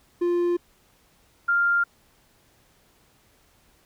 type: tone pair in turn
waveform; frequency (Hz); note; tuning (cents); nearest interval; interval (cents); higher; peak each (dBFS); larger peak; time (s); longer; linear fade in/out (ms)
triangle / sine; 349.2 / 1396.8; F4 / F6; 0 / 0; 2 octaves; 2400; second; -18; neither; 0.21-0.57 / 1.48-1.84; neither; 10
effects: pink hiss -61 dBFS RMS until 3.85 s